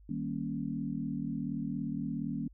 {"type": "chord", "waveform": "sine", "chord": "Eb dominant seventh", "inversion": "none", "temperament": "equal", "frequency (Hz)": [155.56, 196, 233.1, 277.2], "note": ["Eb3", "G3", "Bb3", "Db4"], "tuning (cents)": [0, 0, 0, 0], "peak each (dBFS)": [-39, -39, -37, -38], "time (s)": [0.09, 2.48], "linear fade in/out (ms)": 5, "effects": ["added 50 Hz sine -54 dBFS peak until 2.53 s"]}